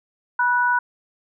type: tone pair together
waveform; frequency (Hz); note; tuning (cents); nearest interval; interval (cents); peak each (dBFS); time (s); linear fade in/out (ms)
sine; 974.1 / 1480; B5 / F#6; -24 / 0; perfect fifth; 724; -19; 0.39-0.79; 5
effects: none